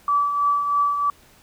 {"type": "tone with tremolo", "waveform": "sine", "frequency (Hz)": 1153, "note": "D6", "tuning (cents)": -32, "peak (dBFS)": -15, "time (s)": [0.08, 1.1], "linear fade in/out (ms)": 2, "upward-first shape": "triangle", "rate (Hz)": 3.1, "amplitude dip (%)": 55, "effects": ["pink hiss -53 dBFS RMS until 1.42 s"]}